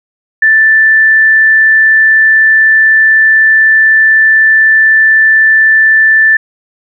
sine tone, 1764 Hz, A6, 4 cents sharp, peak -3 dBFS, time 0.42-6.37 s, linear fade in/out 5 ms, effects none

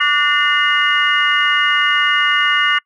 sine tone cluster, 1159 / 1457 / 1809 / 2063 / 2863 Hz, D6 / F#6 / A6 / C7 / F7, -23 / -27 / +48 / -25 / +42 cents, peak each -18 dBFS, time 0-2.79 s, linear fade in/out 10 ms, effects noise-tail reverb RT60 0.1 s tail -26 dB re dry + tanh soft clip ceiling -2 dBFS

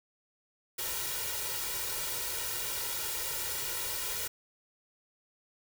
white noise with comb filter, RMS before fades -35 dBFS, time 0.78-4.28 s, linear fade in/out 10 ms, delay 2.1 ms, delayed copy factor +1, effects none

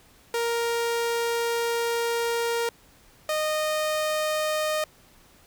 sawtooth tone pair in turn, 467.3 / 616.2 Hz, A#4 / D#5, +4 / -17 cents, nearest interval perfect fourth, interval 479 cents, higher second, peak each -20 dBFS, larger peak neither, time 0.34-2.69 / 3.29-4.84 s, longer first, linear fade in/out 2 ms, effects pink hiss -56 dBFS RMS until 5.46 s

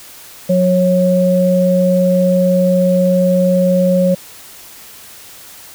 sine tone pair together, 181.49 / 547 Hz, F#3 / C#5, -33 / -23 cents, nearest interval octave + perfect fifth, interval 1910 cents, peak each -12 dBFS, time 0.49-4.15 s, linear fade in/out 10 ms, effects white hiss -37 dBFS RMS until 5.74 s

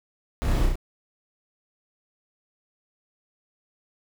brown noise with echo, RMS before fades -25 dBFS, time 0.42-0.66 s, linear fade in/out 0 ms, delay 32 ms, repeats 3, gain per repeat -2 dB, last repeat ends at 0.756 s, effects none

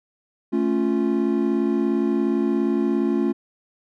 triangle chord, A augmented, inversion none, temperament equal, 220 / 277.2 / 349.2 Hz, A3 / C#4 / E#4, 0 / 0 / 0 cents, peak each -21 dBFS, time 0.52-3.33 s, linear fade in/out 20 ms, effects none

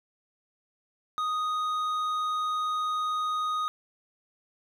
sine tone with hard clipping, 1244.5 Hz, D#6, in tune, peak -28 dBFS, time 1.18-3.68 s, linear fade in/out 0 ms, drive 6 dB, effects none

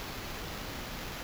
pink noise with sample-and-hold, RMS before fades -40 dBFS, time 0-1.23 s, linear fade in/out 0 ms, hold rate 8820 Hz, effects none

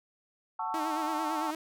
sine chord, F# minor seventh, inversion none, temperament just, 740 / 888 / 1110 / 1332 Hz, F#5 / A5 / C#6 / E6, 0 / +16 / +2 / +18 cents, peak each -39 / -33 / -38 / -39 dBFS, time 0.59-1.51 s, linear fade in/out 5 ms
sawtooth tone with vibrato, 313.7 Hz, D#4, 14 cents sharp, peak -30 dBFS, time 0.74-1.55 s, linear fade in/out 2 ms, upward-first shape sine, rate 8.9 Hz, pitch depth 67 cents each way
effects none

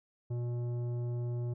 triangle tone with tanh clipping, 120.6 Hz, B2, 41 cents flat, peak -34 dBFS, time 0.3-1.54 s, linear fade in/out 10 ms, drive 15 dB, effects none

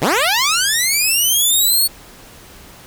10% pulse linear sweep, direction up, 96.9 to 4448 Hz, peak -5 dBFS, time 0.01-1.88 s, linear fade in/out 20 ms, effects pink hiss -41 dBFS RMS until 2.86 s

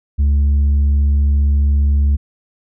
sine tone with tanh clipping, 71.3 Hz, C#2, 49 cents sharp, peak -11 dBFS, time 0.18-2.17 s, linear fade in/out 20 ms, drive 3 dB, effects none

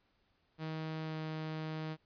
sawtooth tone with pitch glide, 158.2 to 157.11 Hz, D#3 to D#3, +29 to +17 cents, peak -34 dBFS, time 0.58-1.97 s, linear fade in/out 50 ms, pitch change -12 cents, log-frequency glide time 1.04-1.16 s, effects pink hiss -75 dBFS RMS until 2.05 s + resampled to 11025 Hz

